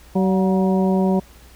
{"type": "harmonic tone with a mistuned harmonic", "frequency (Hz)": 189.8, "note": "F#3", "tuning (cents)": 44, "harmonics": [1, 2, 3, 4, 5], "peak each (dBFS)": [-16, -22, -26, -28, -30], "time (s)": [0.15, 1.2], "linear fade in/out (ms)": 10, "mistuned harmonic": 4, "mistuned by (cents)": -70, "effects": ["added 60 Hz sine -45 dBFS peak until 1.55 s", "pink hiss -49 dBFS RMS until 1.55 s"]}